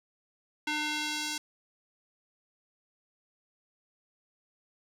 square tone with band-pass filter sweep, 301.7 Hz, D4, 47 cents sharp, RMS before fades -33 dBFS, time 0.67-1.38 s, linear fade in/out 5 ms, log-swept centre 2500 to 5600 Hz, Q 1, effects none

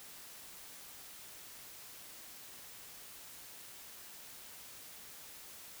silence, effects white hiss -52 dBFS RMS until 5.8 s

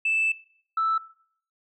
sine tone pair in turn, 2637 / 1318.5 Hz, E7 / E6, 0 / 0 cents, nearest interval octave, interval 1200 cents, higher first, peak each -20 dBFS, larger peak neither, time 0.05-0.32 / 0.77-0.98 s, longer first, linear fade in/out 5 ms, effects noise-tail reverb RT60 0.6 s tail -20 dB re dry + tanh soft clip ceiling -17 dBFS

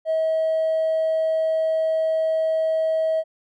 sine tone with hard clipping, 640 Hz, D#5, 49 cents sharp, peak -19 dBFS, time 0.05-3.24 s, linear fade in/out 50 ms, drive 1 dB, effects none

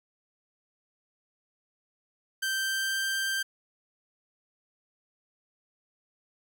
sawtooth tone with pitch glide, 1561 to 1572.8 Hz, G6 to G6, -8 to +5 cents, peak -24 dBFS, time 2.42-3.43 s, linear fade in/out 10 ms, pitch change +13 cents, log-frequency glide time 2.53-3.05 s, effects none

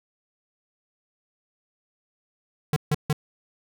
square tone bursts, 150.4 Hz, D3, 42 cents sharp, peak -20 dBFS, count 3, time 2.73-3.129 s, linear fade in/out 2 ms, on 33 ms, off 150 ms, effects none

